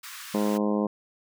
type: high-pass noise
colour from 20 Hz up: pink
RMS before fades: -41 dBFS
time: 0.03-0.58 s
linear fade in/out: 10 ms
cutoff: 1100 Hz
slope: 48 dB/octave
type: harmonic tone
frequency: 104.3 Hz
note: G#2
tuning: 8 cents sharp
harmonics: 2 / 3 / 4 / 5 / 6 / 7 / 8 / 9 / 10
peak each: -25 / -30 / -31 / -31 / -36 / -40 / -41 / -39 / -38 dBFS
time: 0.34-0.87 s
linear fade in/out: 5 ms
effects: none